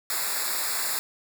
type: noise with comb filter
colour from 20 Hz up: white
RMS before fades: -28 dBFS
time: 0.1-0.99 s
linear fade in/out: 0 ms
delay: 0.33 ms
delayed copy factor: -1
effects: none